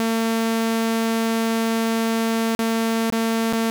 sawtooth tone with dropouts, 226.2 Hz, A3, 48 cents sharp, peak -15 dBFS, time 0-3.7 s, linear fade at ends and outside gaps 0 ms, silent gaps 2.55-2.591 / 3.101-3.124 / 3.526-3.534 s, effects none

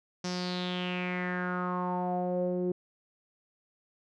sawtooth tone with low-pass filter sweep, 180 Hz, F#3, 47 cents flat, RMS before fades -32 dBFS, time 0.24-2.72 s, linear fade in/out 5 ms, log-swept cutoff 5700 to 390 Hz, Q 5.4, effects none

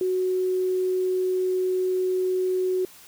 sine tone, 370 Hz, F#4, in tune, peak -21 dBFS, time 0.01-2.85 s, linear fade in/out 2 ms, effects white hiss -49 dBFS RMS until 3.07 s

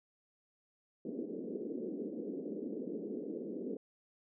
white band-pass noise, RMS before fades -41 dBFS, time 1.05-3.77 s, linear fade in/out 2 ms, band 200 to 460 Hz, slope 48 dB/octave, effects none

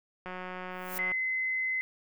click train, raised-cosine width 0.5 ms, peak -25 dBFS, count 158, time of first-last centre 0.26-1.118 s, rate 183 Hz
violet noise with exponential growth, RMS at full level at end -34 dBFS, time 0.71-0.98 s, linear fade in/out 0 ms, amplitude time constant 57 ms
sine tone, 2046 Hz, C7, 39 cents flat, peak -28 dBFS, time 0.99-1.81 s, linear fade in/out 0 ms
effects none

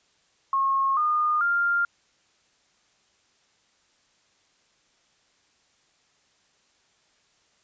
sine tone with pitch steps, 1085 / 1220 / 1397 Hz, C#6 / D#6 / F6, -37 / -34 / 0 cents, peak -20 dBFS, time 0.53-1.85 s, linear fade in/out 2 ms, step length 440 ms, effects white hiss -65 dBFS RMS until 7.63 s + resampled to 16000 Hz

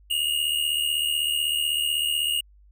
square tone pair together, 2822 / 2898 Hz, F7 / F#7, +17 / -37 cents, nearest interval unison, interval 46 cents, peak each -26 dBFS, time 0.1-2.41 s, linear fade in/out 10 ms, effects added 50 Hz sine -51 dBFS peak until 2.71 s

